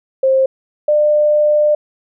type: tone pair in turn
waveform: sine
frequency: 530 / 598.9 Hz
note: C5 / D5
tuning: +22 / +34 cents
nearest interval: major second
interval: 212 cents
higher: second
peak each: -9 dBFS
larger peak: neither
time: 0.23-0.46 / 0.88-1.75 s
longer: second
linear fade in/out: 5 ms
effects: none